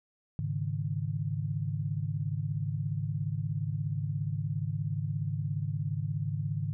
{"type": "chord", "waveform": "sine", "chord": "Ab suspended fourth", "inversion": "none", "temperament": "equal", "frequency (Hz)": [103.83, 138.59, 155.56], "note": ["Ab2", "Db3", "Eb3"], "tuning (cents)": [0, 0, 0], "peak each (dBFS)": -34, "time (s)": [0.39, 6.73], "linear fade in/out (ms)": 0, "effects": []}